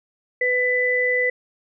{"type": "tone pair together", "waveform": "sine", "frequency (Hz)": [498.8, 1995], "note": ["B4", "B6"], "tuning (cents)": [17, 17], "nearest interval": "2 octaves", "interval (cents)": 2400, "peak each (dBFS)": [-22, -19], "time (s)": [0.41, 1.3], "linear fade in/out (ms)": 5, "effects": []}